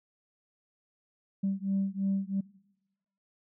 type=beating tone pair; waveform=sine; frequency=193.7 / 196.7 Hz; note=G3 / G3; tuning=-20 / +6 cents; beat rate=3 Hz; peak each=-30 dBFS; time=1.43-2.41 s; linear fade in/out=10 ms; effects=noise-tail reverb RT60 1.0 s tail -23 dB re dry + tanh soft clip ceiling -22 dBFS